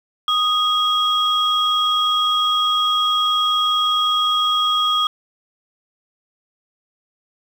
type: tone pair together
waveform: sine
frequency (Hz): 1244.5 / 3295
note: D#6 / G#7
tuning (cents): 0 / -14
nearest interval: octave + perfect fourth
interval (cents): 1686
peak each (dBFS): -17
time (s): 0.28-5.07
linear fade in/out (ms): 2
effects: tanh soft clip ceiling -9 dBFS + 7-bit